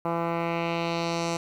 10% pulse tone with low-pass filter sweep, 168.3 Hz, E3, 36 cents sharp, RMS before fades -28 dBFS, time 0.05-1.37 s, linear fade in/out 2 ms, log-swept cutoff 1200 to 7100 Hz, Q 1.6, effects 9-bit

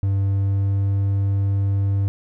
triangle tone with pitch glide, 98.1 to 98.84 Hz, G2 to G2, +2 to +15 cents, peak -15 dBFS, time 0.03-2.08 s, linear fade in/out 0 ms, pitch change +13 cents, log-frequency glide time 0.2-0.91 s, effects none

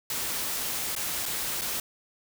white noise with dropouts, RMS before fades -31 dBFS, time 0.1-1.8 s, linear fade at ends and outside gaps 2 ms, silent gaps 0.952-0.963 / 1.256-1.26 / 1.612-1.617 s, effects none

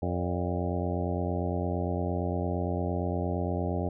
harmonic tone with a mistuned harmonic, 88.7 Hz, F2, 27 cents sharp, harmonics 1 / 2 / 3 / 4 / 5 / 6 / 7 / 8 / 9, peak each -31 / -34 / -36 / -37 / -38 / -39 / -39 / -40 / -41 dBFS, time 0.02-3.89 s, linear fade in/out 5 ms, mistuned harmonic 6, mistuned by +98 cents, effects none

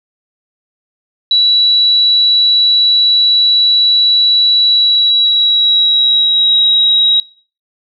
sine tone with pitch glide, 3928 to 3832 Hz, B7 to A#7, -10 to +47 cents, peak -7 dBFS, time 1.31-7.2 s, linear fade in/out 2 ms, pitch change -43 cents, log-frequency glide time 4.61-6.56 s, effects noise-tail reverb RT60 0.4 s tail -20 dB re dry

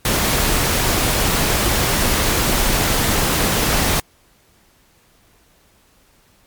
pink noise, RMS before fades -17 dBFS, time 0.05-4 s, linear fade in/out 2 ms, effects pink hiss -55 dBFS RMS until 6.46 s + MP3 96 kbps

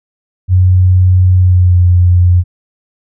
sine tone with pitch glide, 91.8 to 89.08 Hz, F#2 to F2, -13 to +35 cents, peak -4 dBFS, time 0.48-2.44 s, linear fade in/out 50 ms, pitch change -52 cents, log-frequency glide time 1.37-1.8 s, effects none

